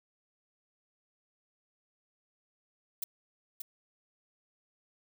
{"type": "noise with echo", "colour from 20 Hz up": "violet", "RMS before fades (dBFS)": -34, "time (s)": [3.02, 3.04], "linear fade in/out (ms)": 5, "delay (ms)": 580, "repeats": 1, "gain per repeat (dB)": -5, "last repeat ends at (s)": 3.62, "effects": []}